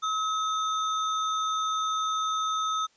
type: tone with sample-and-hold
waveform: sine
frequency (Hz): 1284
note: E6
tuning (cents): -46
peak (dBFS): -25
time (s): 0.02-2.87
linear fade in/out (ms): 20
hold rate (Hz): 4900
effects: white hiss -64 dBFS RMS until 2.96 s + resampled to 16000 Hz